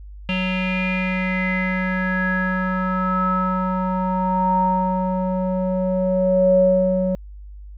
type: tone with low-pass filter sweep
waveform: square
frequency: 185.5 Hz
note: F#3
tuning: 5 cents sharp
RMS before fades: -20 dBFS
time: 0.29-7.15 s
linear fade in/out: 0 ms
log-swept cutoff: 2800 to 480 Hz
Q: 9.2
effects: added 50 Hz sine -35 dBFS peak until 7.77 s